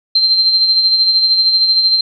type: tone with tremolo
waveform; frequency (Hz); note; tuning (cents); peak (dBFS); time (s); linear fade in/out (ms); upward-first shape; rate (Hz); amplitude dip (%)
sine; 4138; C8; -20; -7; 0.15-2.01; 5; sine; 13; 45
effects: none